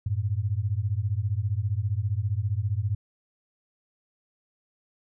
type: beating tone pair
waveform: sine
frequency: 95 / 110 Hz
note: F#2 / A2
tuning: +46 / 0 cents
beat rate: 15 Hz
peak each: -27 dBFS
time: 0.06-2.95 s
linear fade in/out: 5 ms
effects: none